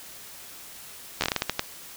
slowing click train, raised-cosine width 0.2 ms, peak -6 dBFS, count 10, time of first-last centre 1.21-1.594 s, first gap 12 ms, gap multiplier 1.3, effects white hiss -44 dBFS RMS until 1.96 s

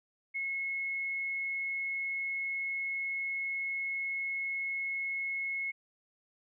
sine tone, 2178 Hz, C#7, 31 cents flat, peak -32 dBFS, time 0.34-5.72 s, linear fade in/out 20 ms, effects none

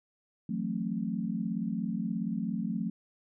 sine chord, F# half-diminished seventh, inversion third, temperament just, 166.5 / 185 / 222 / 266.4 Hz, E3 / F#3 / A3 / C4, +18 / 0 / +16 / +31 cents, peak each -39 / -34 / -33 / -39 dBFS, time 0.49-2.9 s, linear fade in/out 5 ms, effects none

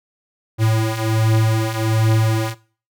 square beating tone pair, 110 / 111.3 Hz, A2 / A2, 0 / +20 cents, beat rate 1.3 Hz, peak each -21 / -17 dBFS, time 0.58-2.55 s, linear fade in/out 50 ms, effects noise-tail reverb RT60 0.4 s tail -20 dB re dry

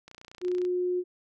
click train, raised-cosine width 0.2 ms, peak -29 dBFS, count 18, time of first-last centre 0.08-0.65 s, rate 29.8 Hz
sine tone, 360 Hz, F#4, 47 cents flat, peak -25 dBFS, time 0.41-1.04 s, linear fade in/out 50 ms
effects none

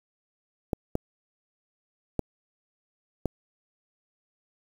clicks, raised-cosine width 2 ms, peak -12 dBFS, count 4, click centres 0.732 / 0.954 / 2.193 / 3.257 s, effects 7-bit

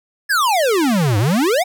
square exponential two-way sweep, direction down then up, 1760 to 98 to 785 Hz, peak -14 dBFS, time 0.29-1.64 s, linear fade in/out 20 ms, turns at 1.18 s, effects none

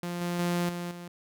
sawtooth tone with level steps, 174.61 Hz, F3, in tune, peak -28 / -25 / -22 / -29 / -36 dBFS, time 0.03-1.08 s, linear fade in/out 2 ms, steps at 0.21 / 0.39 / 0.69 / 0.91 s, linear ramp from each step 2 ms, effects none

